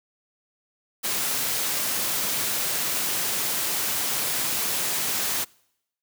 white noise, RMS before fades -26 dBFS, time 1.03-5.45 s, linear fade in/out 20 ms, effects noise-tail reverb RT60 0.8 s tail -26 dB re dry + high-pass 100 Hz 12 dB/octave

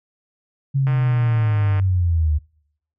sine linear sweep, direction down, 138.59 to 73.42 Hz, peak -15 dBFS, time 0.74-2.39 s, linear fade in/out 20 ms
click train, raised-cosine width 0.5 ms, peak -18 dBFS, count 142, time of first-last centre 0.87-1.798 s, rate 152 Hz
effects noise-tail reverb RT60 0.7 s tail -26 dB re dry

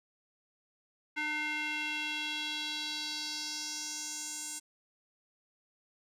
square tone with band-pass filter sweep, 302.3 Hz, D#4, 50 cents flat, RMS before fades -37 dBFS, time 1.16-4.6 s, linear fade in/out 20 ms, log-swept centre 2000 to 8000 Hz, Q 2.9, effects none

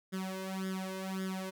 sawtooth tone with flanger, 189.4 Hz, F#3, 41 cents sharp, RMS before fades -38 dBFS, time 0.12-1.51 s, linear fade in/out 20 ms, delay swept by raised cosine 0.58 to 1.98 ms, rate 1.8 Hz, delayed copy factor +1, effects none

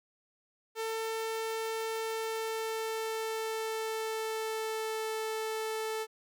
sawtooth tone with pitch glide, 446.7 to 439.5 Hz, A4 to A4, +26 to -2 cents, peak -29 dBFS, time 0.75-6.07 s, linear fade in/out 50 ms, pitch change -28 cents, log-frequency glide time 1.98-5.1 s, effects none

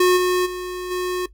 square tone with level steps, 362.9 Hz, F#4, 34 cents flat, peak -13 / -17 / -27 / -22 dBFS, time 0-1.26 s, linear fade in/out 5 ms, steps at 0.16 / 0.45 / 0.9 s, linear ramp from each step 20 ms, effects noise-tail reverb RT60 0.1 s tail -17 dB re dry + added 50 Hz sine -45 dBFS peak until 1.33 s

